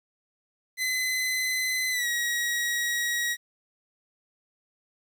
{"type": "tone with pitch glide", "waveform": "sawtooth", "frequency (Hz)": [2029, 1904.1], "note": ["B6", "A#6"], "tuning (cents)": [46, 36], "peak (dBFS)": -22, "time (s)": [0.77, 3.37], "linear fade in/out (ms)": 50, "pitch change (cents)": -110, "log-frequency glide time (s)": [1.91, 2.07], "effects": ["10-bit"]}